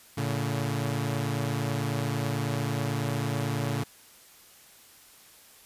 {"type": "tone pair together", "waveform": "sawtooth", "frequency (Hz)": [112.9, 142.02], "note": ["A2", "C#3"], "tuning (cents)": [45, 42], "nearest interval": "major third", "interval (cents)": 397, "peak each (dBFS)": -26, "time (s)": [0.17, 3.84], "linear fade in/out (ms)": 10, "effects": ["white hiss -54 dBFS RMS until 5.65 s", "resampled to 32000 Hz"]}